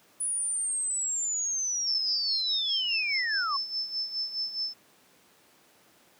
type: linear sweep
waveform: sine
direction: down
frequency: 9920 to 1054 Hz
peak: -27 dBFS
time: 0.2-3.57 s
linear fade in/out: 10 ms
type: tone with tremolo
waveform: sine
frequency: 5274 Hz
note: E8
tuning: in tune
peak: -27 dBFS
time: 1.86-4.74 s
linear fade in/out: 20 ms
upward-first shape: sine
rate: 4.8 Hz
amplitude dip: 70%
effects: pink hiss -60 dBFS RMS until 6.19 s + high-pass 200 Hz 12 dB/octave